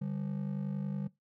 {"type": "ring-modulated tone", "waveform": "triangle", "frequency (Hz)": 170, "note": "F3", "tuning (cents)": -46, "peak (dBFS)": -28, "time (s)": [0.01, 1.08], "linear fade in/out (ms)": 10, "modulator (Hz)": 25.4, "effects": ["noise-tail reverb RT60 0.2 s tail -21 dB re dry"]}